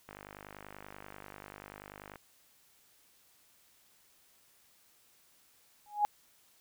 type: click train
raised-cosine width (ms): 0.5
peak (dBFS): -31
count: 105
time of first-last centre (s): 0.09-2.158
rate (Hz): 50.3
type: tone with exponential growth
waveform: sine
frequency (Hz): 830.6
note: G#5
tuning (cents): 0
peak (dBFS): -21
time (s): 5.86-6.05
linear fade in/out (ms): 0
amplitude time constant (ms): 41
effects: white hiss -66 dBFS RMS until 6.6 s